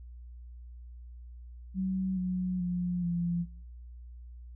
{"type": "tone with pitch steps", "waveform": "sine", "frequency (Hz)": [188.5, 183.03, 177.71, 172.56], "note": ["F#3", "F#3", "F3", "F3"], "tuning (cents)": [32, -19, 30, -20], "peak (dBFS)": -28, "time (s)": [1.74, 3.46], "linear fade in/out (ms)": 50, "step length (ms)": 430, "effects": ["noise-tail reverb RT60 0.7 s tail -23 dB re dry", "added 60 Hz sine -44 dBFS peak until 4.55 s"]}